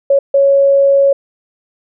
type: tone bursts at uneven times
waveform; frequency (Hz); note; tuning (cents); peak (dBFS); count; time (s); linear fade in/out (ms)
sine; 554.4; C#5; 0; -6; 2; 0.1-0.19 / 0.34-1.13; 5
effects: none